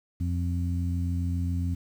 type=harmonic tone; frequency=87.31 Hz; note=F2; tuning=in tune; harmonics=1 / 2 / 3; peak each=-26 / -34 / -35 dBFS; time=0.2-1.75 s; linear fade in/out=10 ms; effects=9-bit